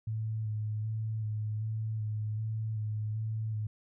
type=tone with vibrato; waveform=sine; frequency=108.6 Hz; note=A2; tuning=22 cents flat; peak=-31 dBFS; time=0.07-3.67 s; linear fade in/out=5 ms; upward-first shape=square; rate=1.3 Hz; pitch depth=22 cents each way; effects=none